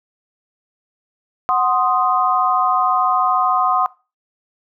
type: chord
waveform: sine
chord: C diminished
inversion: second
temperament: equal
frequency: 740 / 1046.5 / 1244.5 Hz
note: Gb5 / C6 / Eb6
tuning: 0 / 0 / 0 cents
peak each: -18 dBFS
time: 1.49-3.86 s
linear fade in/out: 0 ms
effects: noise-tail reverb RT60 0.3 s tail -21 dB re dry